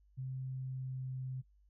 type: tone with pitch glide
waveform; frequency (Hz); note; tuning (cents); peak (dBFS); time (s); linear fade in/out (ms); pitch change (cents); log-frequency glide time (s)
sine; 130.81 to 129.76; C3 to C3; 0 to -14; -38; 0.17-1.42; 20; -14; 0.44-1.19
effects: noise-tail reverb RT60 0.1 s tail -19 dB re dry + added 50 Hz sine -64 dBFS peak until 1.69 s